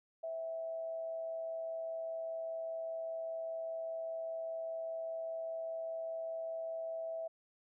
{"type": "tone with amplitude modulation", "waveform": "sine", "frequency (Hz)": 655, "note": "E5", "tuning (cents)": -11, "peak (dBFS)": -36, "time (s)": [0.23, 7.28], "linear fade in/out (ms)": 10, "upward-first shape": "sine", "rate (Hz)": 125, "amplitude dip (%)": 35, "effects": []}